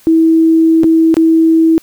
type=tone with dropouts; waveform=sine; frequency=324.5 Hz; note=E4; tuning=27 cents flat; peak=-5 dBFS; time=0.07-1.78 s; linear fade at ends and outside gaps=0 ms; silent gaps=0.834-0.842 / 1.142-1.168 s; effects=white hiss -45 dBFS RMS until 1.82 s